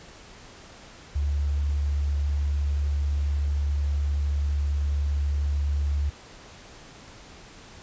sine tone, 72 Hz, D2, 34 cents flat, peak -22 dBFS, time 1.15-6.1 s, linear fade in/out 10 ms, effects pink hiss -47 dBFS RMS until 7.82 s + resampled to 16000 Hz

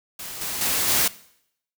white noise with level steps, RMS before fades -35 / -29 / -23 / -20 dBFS, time 0.19-1.08 s, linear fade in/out 5 ms, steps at 0.41 / 0.61 / 0.88 s, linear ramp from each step 2 ms, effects noise-tail reverb RT60 0.7 s tail -19 dB re dry

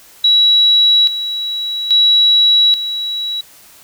sine tone with tremolo, 3900 Hz, B7, 23 cents flat, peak -7 dBFS, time 0.24-3.41 s, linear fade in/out 5 ms, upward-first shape square, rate 0.6 Hz, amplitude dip 70%, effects white hiss -43 dBFS RMS until 3.83 s

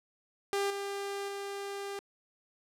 sawtooth tone with level steps, 398.9 Hz, G4, 30 cents sharp, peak -25 / -31 / -33 dBFS, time 0.53-1.99 s, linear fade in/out 0 ms, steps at 0.7 / 1.28 s, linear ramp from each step 5 ms, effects low-pass 12000 Hz 12 dB/octave

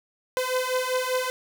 sawtooth beating tone pair, 507 / 512.1 Hz, B4 / C5, +45 / -37 cents, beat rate 5.1 Hz, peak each -23 dBFS, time 0.37-1.3 s, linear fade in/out 0 ms, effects none

